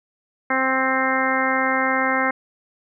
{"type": "harmonic tone", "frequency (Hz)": 262.8, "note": "C4", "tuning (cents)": 8, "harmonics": [1, 2, 3, 4, 5, 6, 7, 8], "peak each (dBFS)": [-26, -26, -26, -26, -26, -26, -26, -26], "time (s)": [0.5, 2.31], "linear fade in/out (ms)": 5, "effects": []}